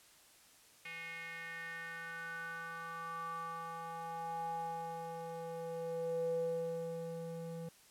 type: tone with band-pass filter sweep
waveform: square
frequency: 166 Hz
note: E3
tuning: 12 cents sharp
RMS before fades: -42 dBFS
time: 0.85-7.69 s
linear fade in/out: 5 ms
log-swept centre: 2300 to 340 Hz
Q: 6.1
effects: white hiss -63 dBFS RMS until 7.9 s + low-pass 12000 Hz 12 dB/octave